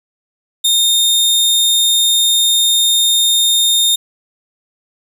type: tone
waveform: sawtooth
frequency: 3660 Hz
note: A#7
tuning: 32 cents flat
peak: -7 dBFS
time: 0.64-3.96 s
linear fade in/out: 10 ms
effects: none